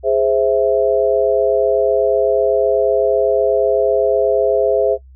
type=chord; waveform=sine; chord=Ab augmented; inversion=none; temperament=equal; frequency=415.3 / 523.3 / 659.3 Hz; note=Ab4 / C5 / E5; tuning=0 / 0 / 0 cents; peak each=-16 dBFS; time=0.03-4.98 s; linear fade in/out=50 ms; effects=noise-tail reverb RT60 0.1 s tail -22 dB re dry + added 65 Hz sine -39 dBFS peak until 5.15 s